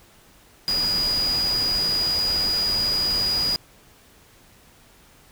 sine tone in noise, 4902 Hz, D#8, 27 cents flat, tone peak -20 dBFS, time 0.68-3.56 s, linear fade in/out 0 ms, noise pink, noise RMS -32 dBFS, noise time 0.68-3.56 s, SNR +9 dB, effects pink hiss -53 dBFS RMS until 5.31 s

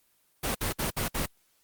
pink noise bursts, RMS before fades -29 dBFS, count 5, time 0.43-1.262 s, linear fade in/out 10 ms, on 120 ms, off 58 ms, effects white hiss -68 dBFS RMS until 1.63 s + Opus 24 kbps

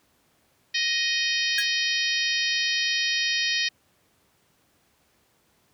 harmonic tone, 623 Hz, D#5, 2 cents sharp, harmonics 3 / 4 / 5 / 6 / 7 / 8 / 9, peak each -28 / -29 / -30 / -31 / -31 / -32 / -33 dBFS, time 0.74-3.69 s, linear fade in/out 10 ms
45% pulse tone with exponential decay, 1661.2 Hz, G#6, in tune, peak -20 dBFS, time 1.58-1.68 s, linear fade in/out 5 ms, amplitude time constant 20 ms
effects pink hiss -65 dBFS RMS until 5.73 s + high-pass 80 Hz 12 dB/octave

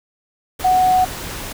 sine tone in noise, 740 Hz, F#5, in tune, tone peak -11 dBFS, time 0.64-1.05 s, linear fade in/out 10 ms, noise pink, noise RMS -29 dBFS, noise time 0.59-1.53 s, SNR +15 dB, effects none

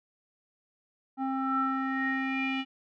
square tone with low-pass filter sweep, 266.2 Hz, C4, 30 cents sharp, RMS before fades -30 dBFS, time 1.17-2.65 s, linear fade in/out 50 ms, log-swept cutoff 1000 to 2800 Hz, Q 8.5, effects none

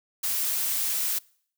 blue noise, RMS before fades -27 dBFS, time 0.23-1.19 s, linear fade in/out 10 ms, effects noise-tail reverb RT60 0.6 s tail -25 dB re dry

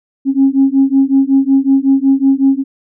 sine beating tone pair, 268.6 / 274 Hz, C4 / C#4, +46 / -20 cents, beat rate 5.4 Hz, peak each -10 dBFS, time 0.25-2.64 s, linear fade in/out 50 ms, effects tanh soft clip ceiling -1 dBFS

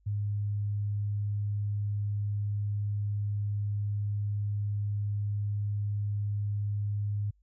sine tone, 102.9 Hz, G#2, 16 cents flat, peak -28 dBFS, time 0.06-7.31 s, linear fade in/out 10 ms, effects added 50 Hz sine -63 dBFS peak until 7.42 s

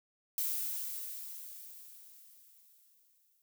violet noise with exponential decay, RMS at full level -33 dBFS, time 0.38-3.42 s, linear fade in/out 0 ms, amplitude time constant 660 ms, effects none

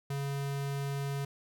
square tone, 139.7 Hz, C#3, 14 cents sharp, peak -33 dBFS, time 0.1-1.25 s, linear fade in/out 5 ms, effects none

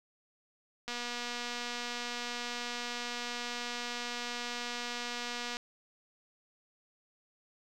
click train, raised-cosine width 0.2 ms, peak -21 dBFS, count 1131, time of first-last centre 0.88-5.569 s, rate 241 Hz, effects none

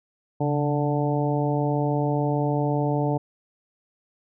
harmonic tone with a mistuned harmonic, 146.83 Hz, D3, in tune, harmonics 1 / 2 / 3 / 4 / 5 / 6, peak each -24 / -27 / -29 / -30 / -31 / -32 dBFS, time 0.4-3.18 s, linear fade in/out 10 ms, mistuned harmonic 1, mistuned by -61 cents, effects none

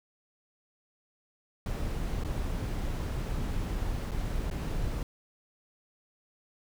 brown noise with dropouts, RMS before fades -32 dBFS, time 1.66-5.03 s, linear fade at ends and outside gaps 2 ms, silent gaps 2.237-2.247 / 4.111-4.116 / 4.501-4.511 s, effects none

